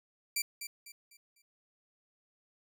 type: tone with echo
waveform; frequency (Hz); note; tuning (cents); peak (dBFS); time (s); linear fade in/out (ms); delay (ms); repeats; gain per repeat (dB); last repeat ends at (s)
10% pulse; 2344; D7; -4; -21; 0.36-0.42; 5; 250; 4; -9; 1.42
effects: none